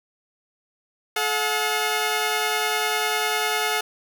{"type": "tone pair together", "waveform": "10% pulse", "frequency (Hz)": [430, 720], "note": ["A4", "F#5"], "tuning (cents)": [-40, -47], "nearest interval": "major sixth", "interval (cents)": 893, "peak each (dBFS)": -16, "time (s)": [1.16, 3.81], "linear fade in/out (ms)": 5, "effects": []}